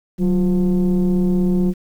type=tone with frequency modulation; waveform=sine; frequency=185 Hz; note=F#3; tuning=in tune; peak=-12 dBFS; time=0.18-1.74 s; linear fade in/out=50 ms; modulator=167 Hz; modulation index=0.76; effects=tanh soft clip ceiling -11 dBFS + 8-bit